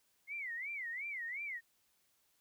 sine tone with vibrato, 2085 Hz, C7, 7 cents flat, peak -39 dBFS, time 0.27-1.61 s, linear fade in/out 50 ms, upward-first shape sine, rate 2.8 Hz, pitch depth 220 cents each way, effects white hiss -75 dBFS RMS until 2.4 s

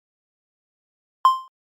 triangle tone with exponential decay, 1046.5 Hz, C6, in tune, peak -4 dBFS, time 1.25-1.48 s, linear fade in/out 1 ms, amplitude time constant 49 ms, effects tanh soft clip ceiling 0 dBFS + MP3 96 kbps

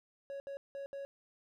triangle tone bursts at uneven times, 555 Hz, C#5, 2 cents sharp, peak -38 dBFS, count 4, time 0.3-0.4 / 0.47-0.57 / 0.75-0.86 / 0.93-1.05 s, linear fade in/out 0 ms, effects none

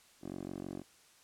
10% pulse tone with band-pass filter, 46.25 Hz, F#1, in tune, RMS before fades -43 dBFS, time 0.21-0.84 s, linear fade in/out 50 ms, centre 360 Hz, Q 2, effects white hiss -63 dBFS RMS until 1.23 s + low-pass 10000 Hz 12 dB/octave

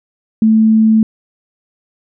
sine tone, 220 Hz, A3, in tune, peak -6 dBFS, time 0.42-1.03 s, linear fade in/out 2 ms, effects none

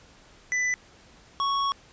square tone pair in turn, 1993 / 1110.5 Hz, B6 / C#6, +15 / +3 cents, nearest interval minor seventh, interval 1012 cents, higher first, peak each -24 dBFS, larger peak neither, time 0.52-0.74 / 1.4-1.72 s, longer second, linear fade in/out 0 ms, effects pink hiss -54 dBFS RMS until 1.92 s + resampled to 16000 Hz

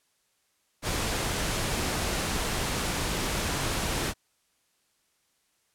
pink noise, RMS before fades -29 dBFS, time 0.82-4.14 s, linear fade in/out 50 ms, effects white hiss -71 dBFS RMS until 5.74 s + low-pass 11000 Hz 12 dB/octave

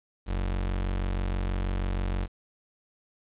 35% pulse tone, 46.25 Hz, F#1, in tune, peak -25 dBFS, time 0.26-2.28 s, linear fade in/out 50 ms, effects resampled to 8000 Hz + 9-bit

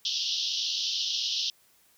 pink band-pass noise, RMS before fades -30 dBFS, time 0.05-1.5 s, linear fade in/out 2 ms, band 2900 to 5800 Hz, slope 96 dB/octave, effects white hiss -63 dBFS RMS until 1.97 s

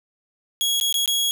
sawtooth tone with dropouts, 3322 Hz, G#7, in tune, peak -16 dBFS, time 0.61-1.31 s, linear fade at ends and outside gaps 0 ms, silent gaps 0.8-0.811 / 0.926-0.942 / 1.059-1.077 s, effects none

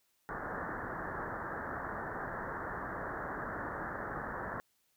white low-pass noise, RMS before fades -40 dBFS, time 0.29-4.6 s, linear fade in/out 0 ms, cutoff 1800 Hz, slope 96 dB/octave, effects white hiss -75 dBFS RMS until 4.96 s

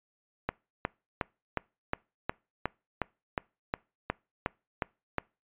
click train, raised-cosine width 0.5 ms, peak -13 dBFS, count 14, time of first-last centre 0.49-5.183 s, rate 2.77 Hz, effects noise-tail reverb RT60 0.3 s tail -25 dB re dry + resampled to 8000 Hz

